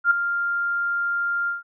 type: tone with ADSR envelope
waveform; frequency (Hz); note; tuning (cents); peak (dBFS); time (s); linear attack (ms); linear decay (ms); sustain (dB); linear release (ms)
sine; 1396.9; F6; 0; -11; 0.04-1.63; 68; 8; -10; 150
effects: none